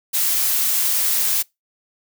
blue noise, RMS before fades -19 dBFS, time 0.13-1.43 s, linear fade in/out 20 ms, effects noise-tail reverb RT60 0.2 s tail -25 dB re dry

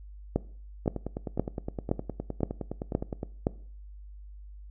two click trains, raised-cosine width 2 ms, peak -19 / -11 dBFS, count 24 / 7, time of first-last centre 0.86-3.231 / 0.36-3.469 s, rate 9.7 / 1.93 Hz, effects noise-tail reverb RT60 0.5 s tail -20 dB re dry + added 50 Hz sine -43 dBFS peak until 4.7 s

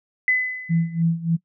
sine tone with exponential decay, 2014 Hz, B6, 33 cents sharp, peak -14 dBFS, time 0.28-1.02 s, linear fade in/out 1 ms, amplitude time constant 160 ms
sine tone with tremolo, 166.3 Hz, E3, 16 cents sharp, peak -15 dBFS, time 0.69-1.37 s, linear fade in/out 20 ms, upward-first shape sine, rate 3.4 Hz, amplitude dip 85%
effects noise-tail reverb RT60 0.1 s tail -21 dB re dry

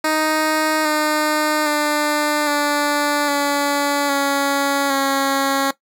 10% pulse tone with pitch steps, 311.2 / 304.6 / 298.2 / 291.9 / 285.7 / 279.7 / 273.7 Hz, D#4 / D#4 / D4 / D4 / D4 / C#4 / C#4, 0 / -37 / +27 / -10 / -48 / +16 / -22 cents, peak -8 dBFS, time 0.04-5.71 s, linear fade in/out 5 ms, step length 810 ms, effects noise-tail reverb RT60 0.1 s tail -17 dB re dry

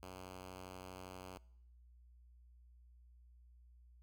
5% pulse tone, 92.5 Hz, F#2, in tune, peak -38 dBFS, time 0.03-1.38 s, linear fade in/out 0 ms, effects noise-tail reverb RT60 0.8 s tail -23 dB re dry + added 60 Hz sine -60 dBFS peak until 4.02 s

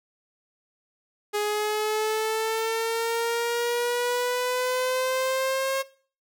sawtooth exponential sweep, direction up, 415.3 to 540 Hz, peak -20 dBFS, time 1.33-5.83 s, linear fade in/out 20 ms, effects noise-tail reverb RT60 0.4 s tail -18 dB re dry

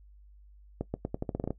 accelerating click train, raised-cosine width 2 ms, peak -18 dBFS, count 11, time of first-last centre 0.81-1.506 s, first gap 130 ms, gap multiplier 0.85, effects noise-tail reverb RT60 0.1 s tail -18 dB re dry + added 50 Hz sine -52 dBFS peak until 1.58 s

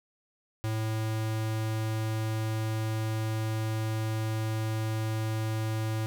square tone, 110 Hz, A2, in tune, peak -29 dBFS, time 0.64-6.06 s, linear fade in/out 0 ms, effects none

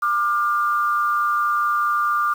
sine tone pair together, 1191.7 / 1416 Hz, D6 / F6, +25 / +23 cents, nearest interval minor third, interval 298 cents, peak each -18 / -24 dBFS, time 0.02-2.34 s, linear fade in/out 10 ms, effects 7-bit

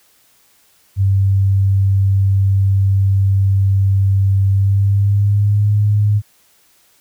sine tone with pitch glide, 97.6 to 104 Hz, G2 to G#2, -7 to +3 cents, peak -10 dBFS, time 0.96-6.22 s, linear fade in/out 50 ms, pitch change +110 cents, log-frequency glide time 4.49-5.72 s, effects white hiss -54 dBFS RMS until 7 s

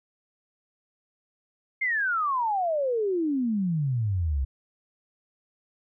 sine exponential sweep, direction down, 2150 to 63.4 Hz, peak -23 dBFS, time 1.81-4.45 s, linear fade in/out 10 ms, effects none

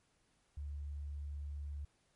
sine tone, 72.3 Hz, D2, 27 cents flat, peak -40 dBFS, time 0.57-1.85 s, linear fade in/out 5 ms, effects pink hiss -75 dBFS RMS until 2.15 s + MP3 48 kbps

